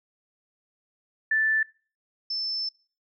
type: tone pair in turn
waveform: sine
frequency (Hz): 1760 / 5287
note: A6 / E8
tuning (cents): 0 / +4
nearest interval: octave + perfect fifth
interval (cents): 1904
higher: second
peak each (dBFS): -20 / -27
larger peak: first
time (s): 1.31-1.63 / 2.3-2.69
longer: second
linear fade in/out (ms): 5
effects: noise-tail reverb RT60 0.4 s tail -23 dB re dry